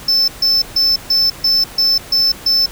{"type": "tone bursts", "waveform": "triangle", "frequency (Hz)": 5280, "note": "E8", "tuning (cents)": 2, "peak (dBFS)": -9, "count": 8, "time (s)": [0.08, 2.66], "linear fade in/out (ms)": 5, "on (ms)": 200, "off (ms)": 140, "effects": ["pink hiss -34 dBFS RMS until 2.71 s"]}